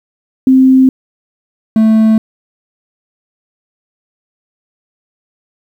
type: tone pair in turn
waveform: sine / triangle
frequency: 261.6 / 220 Hz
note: C4 / A3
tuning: 0 / 0 cents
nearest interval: minor third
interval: 300 cents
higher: first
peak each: -3 dBFS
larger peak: neither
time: 0.47-0.89 / 1.76-2.18 s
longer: neither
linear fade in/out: 2 ms
effects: 7-bit